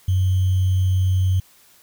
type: tone with sample-and-hold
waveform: sine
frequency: 93.1 Hz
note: F#2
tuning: 11 cents sharp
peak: -15 dBFS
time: 0.08-1.4 s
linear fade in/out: 5 ms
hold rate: 3150 Hz
effects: white hiss -53 dBFS RMS until 1.82 s